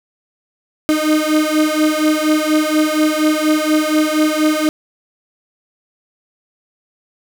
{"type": "beating tone pair", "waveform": "35% pulse", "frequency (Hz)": [305.8, 310], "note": ["D#4", "D#4"], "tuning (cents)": [-30, -6], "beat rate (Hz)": 4.2, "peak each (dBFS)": -14, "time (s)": [0.89, 4.69], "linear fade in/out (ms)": 0, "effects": []}